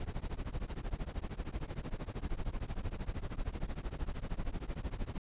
brown noise with tremolo, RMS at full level -34 dBFS, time 0-5.18 s, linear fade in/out 2 ms, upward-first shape triangle, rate 13 Hz, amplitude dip 100%, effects resampled to 8000 Hz

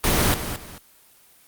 pink noise with echo, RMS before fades -19 dBFS, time 0.04-0.34 s, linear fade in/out 0 ms, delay 220 ms, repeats 2, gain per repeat -10 dB, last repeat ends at 0.78 s, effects white hiss -54 dBFS RMS until 1.47 s + Opus 24 kbps

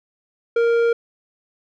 square tone with low-pass filter, 466.2 Hz, A#4, in tune, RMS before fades -17 dBFS, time 0.56-0.93 s, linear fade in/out 5 ms, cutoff 1600 Hz, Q 0.61, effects none

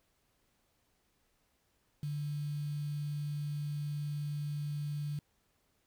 sine tone with quantisation, 146.83 Hz, D3, in tune, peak -34 dBFS, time 2.03-5.19 s, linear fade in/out 2 ms, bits 9, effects pink hiss -75 dBFS RMS until 5.86 s

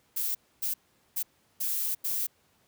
violet noise bursts at uneven times, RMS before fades -30 dBFS, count 5, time 0.16-0.35 / 0.62-0.74 / 1.16-1.23 / 1.6-1.95 / 2.04-2.27 s, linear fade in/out 10 ms, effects pink hiss -67 dBFS RMS until 2.67 s + high-pass 80 Hz 12 dB/octave

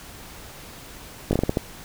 slowing click train, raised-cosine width 2 ms, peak -7 dBFS, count 7, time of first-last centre 1.31-1.572 s, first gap 20 ms, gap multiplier 1.31, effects pink hiss -42 dBFS RMS until 1.84 s

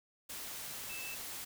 sine tone in noise, 2637 Hz, E7, in tune, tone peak -44 dBFS, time 0.89-1.15 s, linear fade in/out 10 ms, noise white, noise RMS -44 dBFS, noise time 0.29-1.45 s, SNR -3 dB, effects none

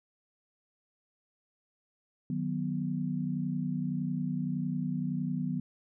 sine chord, B major, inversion first, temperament just, 154.34 / 185.21 / 246.9 Hz, D#3 / F#3 / B3, -14 / +2 / 0 cents, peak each -34 dBFS, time 2.3-5.6 s, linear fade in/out 2 ms, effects none

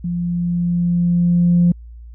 sine tone with level ramp, 174 Hz, F3, 6 cents flat, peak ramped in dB -19 to -8 dBFS, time 0.04-1.72 s, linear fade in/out 5 ms, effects tanh soft clip ceiling -6 dBFS + added 58 Hz sine -34 dBFS peak until 2.14 s

